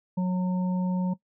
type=harmonic tone; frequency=182.8 Hz; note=F#3; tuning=21 cents flat; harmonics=1 / 3 / 5; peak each=-23 / -38 / -38 dBFS; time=0.17-1.14 s; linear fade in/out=10 ms; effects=noise-tail reverb RT60 0.1 s tail -18 dB re dry